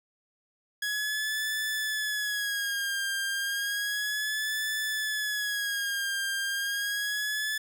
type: tone with vibrato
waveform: sawtooth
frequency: 1669 Hz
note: G#6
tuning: 8 cents sharp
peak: -25 dBFS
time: 0.82-7.58 s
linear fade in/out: 5 ms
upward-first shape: sine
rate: 0.32 Hz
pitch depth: 76 cents each way
effects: none